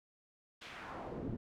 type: noise with band-pass filter sweep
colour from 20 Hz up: brown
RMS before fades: -44 dBFS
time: 0.61-1.37 s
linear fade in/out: 10 ms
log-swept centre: 3400 to 210 Hz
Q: 1.3
effects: none